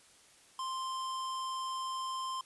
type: tone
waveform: square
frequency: 1046.5 Hz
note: C6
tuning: in tune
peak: -36 dBFS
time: 0.59-2.41 s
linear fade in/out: 2 ms
effects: white hiss -61 dBFS RMS until 2.45 s + resampled to 24000 Hz